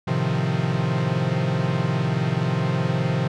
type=chord; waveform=45% pulse; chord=F dominant seventh; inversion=first; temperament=equal; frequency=110 / 130.81 / 155.56 / 174.61 Hz; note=A2 / C3 / Eb3 / F3; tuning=0 / 0 / 0 / 0 cents; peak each=-30 / -24 / -26 / -26 dBFS; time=0.07-3.28 s; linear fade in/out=10 ms; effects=low-pass 4000 Hz 12 dB/octave